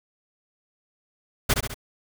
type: noise with echo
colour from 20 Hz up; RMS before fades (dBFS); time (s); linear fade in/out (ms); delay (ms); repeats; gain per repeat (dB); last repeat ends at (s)
pink; -19; 1.49-1.54; 10; 68; 3; -5; 1.744
effects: none